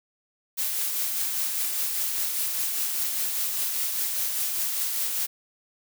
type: noise with tremolo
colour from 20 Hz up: blue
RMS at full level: -26 dBFS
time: 0.57-5.27 s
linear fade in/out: 20 ms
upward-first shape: triangle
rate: 5 Hz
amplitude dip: 35%
effects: none